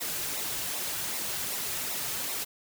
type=noise with flanger; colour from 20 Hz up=white; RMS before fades=-33 dBFS; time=0-2.45 s; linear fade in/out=20 ms; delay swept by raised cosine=0.63 to 4.33 ms; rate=2.6 Hz; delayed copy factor=-0.55; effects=none